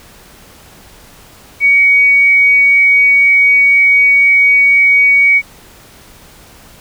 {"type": "tone", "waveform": "sine", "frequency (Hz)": 2249, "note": "C#7", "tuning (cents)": 24, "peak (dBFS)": -5, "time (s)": [1.6, 5.42], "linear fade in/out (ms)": 50, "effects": ["pink hiss -40 dBFS RMS until 6.8 s"]}